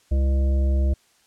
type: harmonic tone with a mistuned harmonic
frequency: 67.3 Hz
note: C2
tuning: 49 cents sharp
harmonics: 1 / 3 / 5 / 7 / 9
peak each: -17 / -33 / -35 / -45 / -36 dBFS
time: 0.11-0.94 s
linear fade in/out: 10 ms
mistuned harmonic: 7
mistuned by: +63 cents
effects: white hiss -60 dBFS RMS until 1.26 s + low-pass 9000 Hz 12 dB/octave